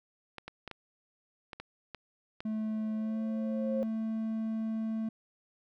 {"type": "clicks", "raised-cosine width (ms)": 0.3, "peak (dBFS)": -25, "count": 8, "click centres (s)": [0.383, 0.48, 0.677, 0.713, 1.532, 1.6, 1.947, 2.405]}
{"type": "tone with exponential growth", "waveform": "sine", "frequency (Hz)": 534, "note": "C5", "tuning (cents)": 35, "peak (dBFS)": -29, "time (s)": [2.45, 3.83], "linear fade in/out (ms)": 0, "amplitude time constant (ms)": 300}
{"type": "tone with pitch glide", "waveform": "triangle", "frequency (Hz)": [217.4, 221.6], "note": ["A3", "A3"], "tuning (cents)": [-21, 13], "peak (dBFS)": -29, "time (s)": [2.45, 5.09], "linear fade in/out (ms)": 5, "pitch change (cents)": 34, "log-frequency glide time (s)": [2.96, 3.2]}
{"effects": []}